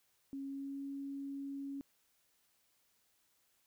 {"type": "tone with pitch glide", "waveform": "sine", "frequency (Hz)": [274.1, 277.3], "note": ["C#4", "C#4"], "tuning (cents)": [-19, 1], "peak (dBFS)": -40, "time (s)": [0.33, 1.81], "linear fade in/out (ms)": 0, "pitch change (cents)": 20, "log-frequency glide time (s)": [0.44, 0.83], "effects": ["white hiss -75 dBFS RMS until 3.66 s"]}